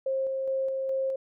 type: tone with tremolo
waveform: sine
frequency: 533 Hz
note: C5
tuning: 32 cents sharp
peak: -25 dBFS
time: 0.06-1.16 s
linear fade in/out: 5 ms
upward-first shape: square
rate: 2.4 Hz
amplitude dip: 25%
effects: none